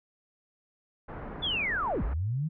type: low-pass noise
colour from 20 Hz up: pink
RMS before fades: -40 dBFS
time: 1.08-2.14 s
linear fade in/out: 10 ms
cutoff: 1600 Hz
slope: 24 dB/octave
type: linear two-way sweep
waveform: sine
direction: down then up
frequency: 3515 to 43.81 to 164.4 Hz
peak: -27 dBFS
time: 1.42-2.49 s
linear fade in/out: 20 ms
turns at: 2.03 s
effects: none